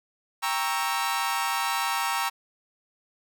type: chord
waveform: sawtooth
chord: G diminished seventh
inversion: none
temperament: equal with one note detuned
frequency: 790.8 / 932.3 / 1108.7 / 1318.5 Hz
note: G5 / Bb5 / Db6 / Fb6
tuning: +15 / 0 / 0 / 0 cents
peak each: -28 / -25 / -28 / -28 dBFS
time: 0.42-2.3 s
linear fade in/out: 20 ms
effects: none